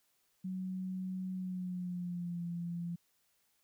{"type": "tone with pitch glide", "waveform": "sine", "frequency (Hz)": [186.2, 171.74], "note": ["F#3", "F3"], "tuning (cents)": [11, -29], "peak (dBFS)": -36, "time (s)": [0.44, 2.96], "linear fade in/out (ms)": 10, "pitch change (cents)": -140, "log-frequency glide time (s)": [1.33, 2.44], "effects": ["white hiss -75 dBFS RMS until 3.63 s"]}